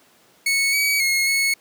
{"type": "tone with pitch steps", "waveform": "sawtooth", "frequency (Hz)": [2209, 2267, 2162, 2196], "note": ["C#7", "C#7", "C#7", "C#7"], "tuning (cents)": [-7, 38, -44, -17], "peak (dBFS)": -14, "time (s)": [0.46, 1.54], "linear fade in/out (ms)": 5, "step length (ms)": 270, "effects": ["pink hiss -55 dBFS RMS until 1.6 s", "high-pass 200 Hz 12 dB/octave"]}